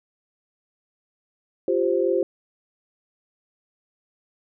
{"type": "chord", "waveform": "sine", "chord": "F suspended second", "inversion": "none", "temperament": "just", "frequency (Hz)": [349.2, 392.9, 523.8], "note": ["F4", "G4", "C5"], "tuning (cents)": [0, 4, 2], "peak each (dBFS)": -23, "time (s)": [1.68, 2.23], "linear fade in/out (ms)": 2, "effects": []}